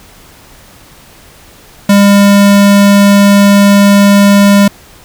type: tone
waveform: square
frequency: 201.1 Hz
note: G3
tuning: 44 cents sharp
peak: -3 dBFS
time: 1.89-4.68 s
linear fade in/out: 5 ms
effects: pink hiss -38 dBFS RMS until 5.04 s